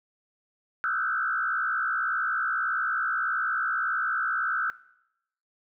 sine tone with frequency modulation, 1424 Hz, F6, 33 cents sharp, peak -24 dBFS, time 0.84-4.7 s, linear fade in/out 0 ms, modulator 61.7 Hz, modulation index 2.2, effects noise-tail reverb RT60 0.8 s tail -19 dB re dry

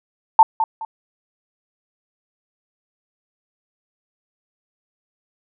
sine tone with echo, 890 Hz, A5, 20 cents sharp, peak -4 dBFS, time 0.39-0.43 s, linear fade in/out 2 ms, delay 210 ms, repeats 2, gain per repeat -11 dB, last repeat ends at 0.85 s, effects none

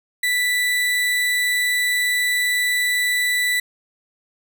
35% pulse tone, 1975.5 Hz, B6, in tune, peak -16 dBFS, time 0.23-3.6 s, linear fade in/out 5 ms, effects none

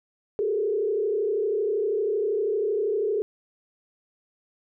sine tone with frequency modulation, 420 Hz, G#4, 19 cents sharp, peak -22 dBFS, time 0.39-3.22 s, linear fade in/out 0 ms, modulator 32.7 Hz, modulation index 1.1, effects none

